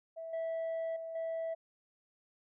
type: tone with level steps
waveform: sine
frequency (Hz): 655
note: E5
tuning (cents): -11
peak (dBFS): -40 / -31 / -39 / -32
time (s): 0.16-1.55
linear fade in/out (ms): 20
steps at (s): 0.33 / 0.96 / 1.15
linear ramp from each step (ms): 5
effects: tanh soft clip ceiling -33 dBFS